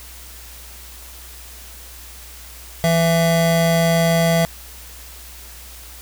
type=tone pair together; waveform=square; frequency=166.5 / 666 Hz; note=E3 / E5; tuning=+18 / +18 cents; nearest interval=2 octaves; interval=2400 cents; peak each=-17 / -18 dBFS; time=2.84-4.45 s; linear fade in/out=0 ms; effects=added 60 Hz sine -40 dBFS peak until 6.01 s + white hiss -40 dBFS RMS until 6.01 s